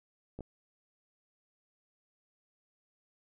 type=clicks; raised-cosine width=2 ms; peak=-29 dBFS; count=2; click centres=0.39 / 0.407 s; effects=none